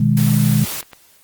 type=chord; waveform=sine; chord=G# minor; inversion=first; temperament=equal; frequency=123.47 / 155.56 / 207.7 Hz; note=B2 / D#3 / G#3; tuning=0 / 0 / 0 cents; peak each=-16 dBFS; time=0-0.65 s; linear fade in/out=5 ms
type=noise; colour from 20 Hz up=white; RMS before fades=-26 dBFS; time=0.17-0.81 s; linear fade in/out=2 ms
type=click train; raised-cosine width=0.3 ms; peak=-19 dBFS; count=4; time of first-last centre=0.62-0.932 s; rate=9.6 Hz
effects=white hiss -51 dBFS RMS until 1.23 s + Opus 24 kbps